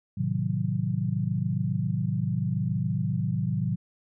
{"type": "chord", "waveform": "sine", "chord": "A diminished seventh", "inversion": "none", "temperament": "equal with one note detuned", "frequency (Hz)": [110, 130.81, 157.83, 185], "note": ["A2", "C3", "Eb3", "Gb3"], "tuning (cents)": [0, 0, 25, 0], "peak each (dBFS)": -30, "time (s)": [0.17, 3.76], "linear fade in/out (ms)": 10, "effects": []}